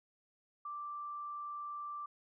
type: tone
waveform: sine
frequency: 1174.7 Hz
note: D6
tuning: in tune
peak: -40 dBFS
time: 0.65-2.06 s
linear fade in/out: 5 ms
effects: none